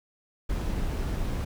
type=noise; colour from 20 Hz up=brown; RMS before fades=-29 dBFS; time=0.49-1.45 s; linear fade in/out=10 ms; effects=none